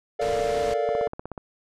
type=chord; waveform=triangle; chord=Bb major seventh; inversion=third; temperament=equal with one note detuned; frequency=440 / 466.2 / 584.3 / 698.5 Hz; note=A4 / Bb4 / D5 / F5; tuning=0 / 0 / -9 / 0 cents; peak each=-26 / -27 / -25 / -26 dBFS; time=0.19-1.08 s; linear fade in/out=10 ms
type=noise; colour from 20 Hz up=pink; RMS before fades=-35 dBFS; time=0.21-0.74 s; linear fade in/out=5 ms
type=click train; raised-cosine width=1 ms; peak=-20 dBFS; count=9; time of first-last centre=0.89-1.378 s; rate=16.4 Hz
effects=low-pass 7000 Hz 12 dB/octave